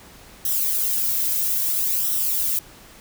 violet noise with flanger, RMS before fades -22 dBFS, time 0.45-2.59 s, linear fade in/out 2 ms, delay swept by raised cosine 0.43 to 2.13 ms, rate 0.6 Hz, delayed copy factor -0.6, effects pink hiss -46 dBFS RMS until 3 s

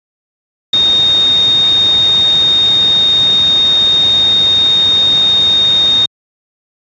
sine tone in noise, 3697 Hz, A#7, 15 cents flat, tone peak -7 dBFS, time 0.73-6.06 s, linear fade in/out 5 ms, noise pink, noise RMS -24 dBFS, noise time 0.73-6.06 s, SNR +14 dB, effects high-pass 80 Hz 12 dB/octave + resampled to 16000 Hz

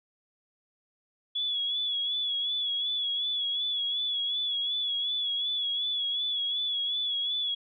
sine tone with vibrato, 3392 Hz, G#7, 36 cents sharp, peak -27 dBFS, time 1.35-7.55 s, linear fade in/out 10 ms, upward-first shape sine, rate 2.7 Hz, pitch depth 47 cents each way, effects none

